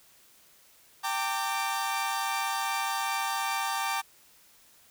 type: chord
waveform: sawtooth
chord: G minor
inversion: none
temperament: equal with one note detuned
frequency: 784 / 908.4 / 1174.7 Hz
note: G5 / Bb5 / D6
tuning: 0 / -45 / 0 cents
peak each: -29 dBFS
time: 1.03-4.02 s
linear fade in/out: 20 ms
effects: white hiss -59 dBFS RMS until 4.9 s